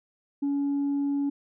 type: tone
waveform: sine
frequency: 282.3 Hz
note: C#4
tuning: 32 cents sharp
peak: -22 dBFS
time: 0.42-1.3 s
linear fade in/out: 10 ms
effects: tanh soft clip ceiling -22 dBFS